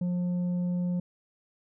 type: tone with tanh clipping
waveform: triangle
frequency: 177.8 Hz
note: F3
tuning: 31 cents sharp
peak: -27 dBFS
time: 0.01-1 s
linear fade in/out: 5 ms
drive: 9 dB
effects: none